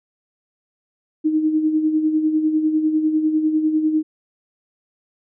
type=tone with tremolo; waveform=sine; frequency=311.1 Hz; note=D#4; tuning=in tune; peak=-13 dBFS; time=1.24-4.03 s; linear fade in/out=20 ms; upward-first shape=sine; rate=10 Hz; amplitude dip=55%; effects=none